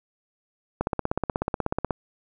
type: click train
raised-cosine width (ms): 1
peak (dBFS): -10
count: 19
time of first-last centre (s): 0.81-1.908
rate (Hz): 16.4
effects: none